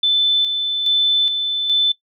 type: tone with tremolo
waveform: sine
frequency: 3520 Hz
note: A7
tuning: in tune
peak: -12 dBFS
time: 0.03-1.92 s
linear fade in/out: 5 ms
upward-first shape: square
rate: 1.2 Hz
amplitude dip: 45%
effects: noise-tail reverb RT60 0.1 s tail -19 dB re dry